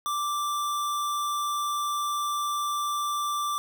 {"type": "tone", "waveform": "square", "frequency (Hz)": 1174.7, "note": "D6", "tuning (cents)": 0, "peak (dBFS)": -27, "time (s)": [0.06, 3.58], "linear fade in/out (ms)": 0, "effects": []}